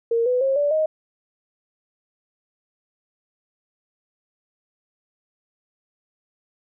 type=tone with pitch steps; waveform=sine; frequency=463 / 499.1 / 538 / 580 / 625.2 Hz; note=A#4 / B4 / C5 / D5 / D#5; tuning=-12 / +18 / +48 / -22 / +8 cents; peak=-17 dBFS; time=0.11-0.86 s; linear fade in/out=5 ms; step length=150 ms; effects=none